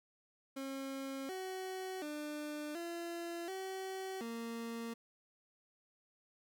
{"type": "tone with pitch steps", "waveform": "30% pulse", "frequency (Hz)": [270.4, 375.5, 298.7, 340.5, 380.4, 231], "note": ["C#4", "F#4", "D4", "F4", "F#4", "A#3"], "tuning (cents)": [-43, 26, 29, -44, 48, -16], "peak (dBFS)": -38, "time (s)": [0.56, 4.94], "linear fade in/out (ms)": 10, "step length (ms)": 730, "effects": []}